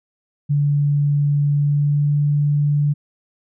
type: tone with pitch glide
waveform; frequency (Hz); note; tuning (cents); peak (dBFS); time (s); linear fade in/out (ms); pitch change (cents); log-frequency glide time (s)
sine; 144.6 to 146.03; D3 to D3; -27 to -9; -14; 0.49-2.94; 20; +18; 1.52-2.16
effects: none